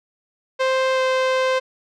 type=tone with pitch glide; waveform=sawtooth; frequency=523.3 to 519.4 Hz; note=C5 to C5; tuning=0 to -13 cents; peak=-13 dBFS; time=0.59-1.6 s; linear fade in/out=20 ms; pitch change=-13 cents; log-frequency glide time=0.94-1 s; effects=low-pass 4000 Hz 12 dB/octave